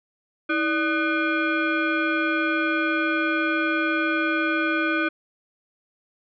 sine tone with frequency modulation, 588 Hz, D5, 2 cents sharp, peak -20 dBFS, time 0.49-5.09 s, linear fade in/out 10 ms, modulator 910 Hz, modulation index 1.9, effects none

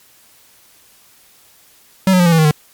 square tone with pitch steps, 190 / 182.89 / 176.05 / 169.47 / 163.13 / 157.03 / 151.15 Hz, F#3 / F#3 / F3 / E3 / E3 / D#3 / D#3, +46 / -20 / +14 / +48 / -18 / +16 / -50 cents, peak -9 dBFS, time 2.07-2.511 s, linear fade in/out 2 ms, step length 63 ms, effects white hiss -49 dBFS RMS until 2.73 s + MP3 96 kbps

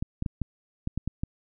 clicks, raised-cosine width 5 ms, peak -16 dBFS, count 8, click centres 0.025 / 0.224 / 0.262 / 0.417 / 0.874 / 0.976 / 1.076 / 1.235 s, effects none

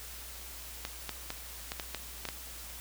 clicks, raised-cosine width 0.2 ms, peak -18 dBFS, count 8, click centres 0.851 / 1.093 / 1.304 / 1.719 / 1.798 / 1.947 / 2.253 / 2.288 s, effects added 59 Hz sine -49 dBFS peak until 2.8 s + white hiss -46 dBFS RMS until 2.8 s

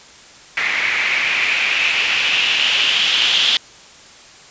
blue noise with low-pass filter sweep, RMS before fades -17 dBFS, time 0.57-3.57 s, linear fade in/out 2 ms, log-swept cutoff 2100 to 3300 Hz, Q 4.8, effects white hiss -42 dBFS RMS until 4.5 s + resampled to 16000 Hz

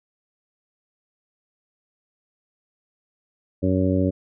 harmonic tone, 93.4 Hz, F#2, 17 cents sharp, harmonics 1 / 2 / 3 / 4 / 5 / 6, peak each -23 / -24 / -22 / -29 / -30 / -27 dBFS, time 3.62-4.11 s, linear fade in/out 20 ms, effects none

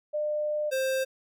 sine / square tone pair in turn, 601 / 527.1 Hz, D5 / C5, +40 / +13 cents, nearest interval major second, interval 227 cents, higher first, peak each -26 dBFS, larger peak neither, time 0.13-0.71 / 0.71-1.05 s, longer first, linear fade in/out 20 ms, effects none

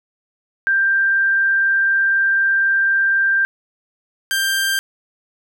sine / sawtooth tone pair in turn, 1581 / 1581 Hz, G6 / G6, +14 / +14 cents, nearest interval unison, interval 0 cents, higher neither, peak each -13 dBFS, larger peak neither, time 0.67-3.45 / 4.31-4.79 s, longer first, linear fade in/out 0 ms, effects none

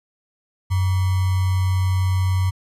sine tone with sample-and-hold, 93.1 Hz, F#2, 11 cents sharp, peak -16 dBFS, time 0.7-2.51 s, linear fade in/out 20 ms, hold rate 1050 Hz, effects resampled to 32000 Hz

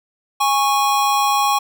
square tone pair together, 823 / 1103.3 Hz, G#5 / C#6, -16 / -9 cents, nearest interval perfect fourth, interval 507 cents, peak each -18 dBFS, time 0.4-1.59 s, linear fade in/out 10 ms, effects none

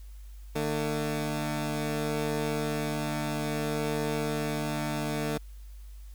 15% pulse tone pair together, 150 / 224.7 Hz, D3 / A3, +37 / +37 cents, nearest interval perfect fifth, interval 700 cents, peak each -24 / -27 dBFS, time 0.55-5.38 s, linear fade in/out 10 ms, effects added 50 Hz sine -42 dBFS peak until 6.14 s + white hiss -62 dBFS RMS until 6.14 s

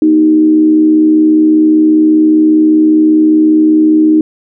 sine tone with frequency modulation, 311.1 Hz, D#4, in tune, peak -4 dBFS, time 0.02-4.21 s, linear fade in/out 2 ms, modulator 74.9 Hz, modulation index 0.4, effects none

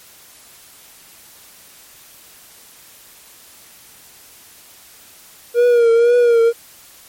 triangle tone with vibrato, 472.6 Hz, A#4, 24 cents sharp, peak -7 dBFS, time 5.54-6.53 s, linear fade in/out 50 ms, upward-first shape triangle, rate 2 Hz, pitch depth 61 cents each way, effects white hiss -44 dBFS RMS until 7.08 s + MP3 64 kbps

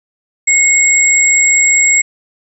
sine tone pair together, 2170 / 7635 Hz, C#7 / A#8, -37 / +40 cents, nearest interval octave + minor seventh, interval 2177 cents, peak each -10 dBFS, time 0.47-2.02 s, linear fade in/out 10 ms, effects none

